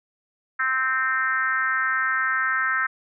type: tone with frequency modulation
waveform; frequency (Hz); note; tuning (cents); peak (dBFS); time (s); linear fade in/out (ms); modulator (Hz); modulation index
sine; 1567; G6; -1; -20; 0.59-2.87; 10; 262; 1.3
effects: none